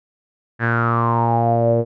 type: tone with low-pass filter sweep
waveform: sawtooth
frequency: 116.7 Hz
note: A#2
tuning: 2 cents sharp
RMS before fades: -17 dBFS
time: 0.59-1.85 s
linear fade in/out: 50 ms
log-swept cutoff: 1700 to 500 Hz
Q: 9.3
effects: none